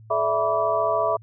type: tone cluster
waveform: sine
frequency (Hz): 429.1 / 586 / 660 / 981 / 1155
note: A4 / D5 / E5 / B5 / D6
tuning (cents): -43 / -4 / +2 / -12 / -29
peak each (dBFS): -29 / -29 / -22 / -27 / -26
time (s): 0.1-1.17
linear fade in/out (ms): 10
effects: added 110 Hz sine -44 dBFS peak until 1.22 s